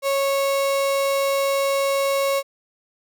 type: tone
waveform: 35% pulse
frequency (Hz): 551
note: C#5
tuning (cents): -11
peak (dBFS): -17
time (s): 0.02-2.43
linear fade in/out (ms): 50
effects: none